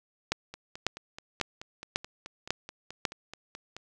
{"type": "two click trains", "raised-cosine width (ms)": 0.2, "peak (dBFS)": [-24, -9], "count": [16, 6], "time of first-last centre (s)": [[0.54, 3.766], [0.32, 3.052]], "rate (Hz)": [4.65, 1.83], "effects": []}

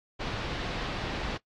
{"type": "low-pass noise", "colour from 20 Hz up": "pink", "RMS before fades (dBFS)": -34, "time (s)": [0.19, 1.38], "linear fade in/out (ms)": 20, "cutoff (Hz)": 4300, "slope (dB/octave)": 24, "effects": ["noise-tail reverb RT60 0.1 s tail -20 dB re dry", "AAC 64 kbps"]}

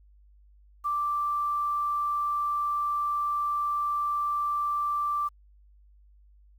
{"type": "tone with quantisation", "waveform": "sine", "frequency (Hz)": 1174, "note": "D6", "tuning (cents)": -1, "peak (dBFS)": -25, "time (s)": [0.84, 5.29], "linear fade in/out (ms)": 20, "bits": 9, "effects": ["added 50 Hz sine -54 dBFS peak until 6.58 s"]}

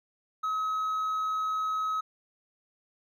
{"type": "tone with hard clipping", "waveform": "sine", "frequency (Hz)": 1278, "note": "D#6", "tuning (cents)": 46, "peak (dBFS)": -28, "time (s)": [0.43, 2.01], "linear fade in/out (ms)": 10, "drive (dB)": 2, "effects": []}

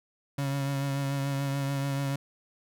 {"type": "tone with vibrato", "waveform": "35% pulse", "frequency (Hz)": 138.7, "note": "C#3", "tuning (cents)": 1, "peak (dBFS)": -26, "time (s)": [0.38, 2.16], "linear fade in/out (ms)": 5, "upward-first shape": "triangle", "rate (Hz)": 6.9, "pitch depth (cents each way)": 30, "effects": []}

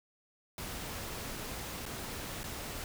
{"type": "noise with dropouts", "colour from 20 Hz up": "pink", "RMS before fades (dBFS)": -41, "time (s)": [0.58, 2.84], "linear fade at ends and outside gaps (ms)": 1, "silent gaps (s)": [[1.855, 1.862], [2.433, 2.44]], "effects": []}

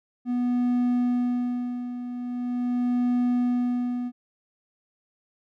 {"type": "tone with tremolo", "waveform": "triangle", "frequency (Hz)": 245.4, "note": "B3", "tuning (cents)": -11, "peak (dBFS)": -18, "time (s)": [0.25, 4.12], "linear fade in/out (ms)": 50, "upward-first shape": "sine", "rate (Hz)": 0.42, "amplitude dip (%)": 70, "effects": []}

